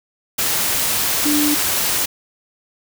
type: tone in noise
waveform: sine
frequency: 295.8 Hz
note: D4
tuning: 13 cents sharp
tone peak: -16 dBFS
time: 1.25-1.55 s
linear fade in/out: 10 ms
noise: white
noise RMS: -19 dBFS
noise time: 0.38-2.06 s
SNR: 0 dB
effects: none